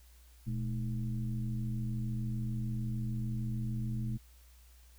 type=tone with frequency modulation; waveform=sine; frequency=120 Hz; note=B2; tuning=49 cents flat; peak=-32 dBFS; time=0.46-4.18 s; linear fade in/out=20 ms; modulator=93.3 Hz; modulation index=0.98; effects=added 60 Hz sine -56 dBFS peak until 4.98 s + white hiss -65 dBFS RMS until 4.98 s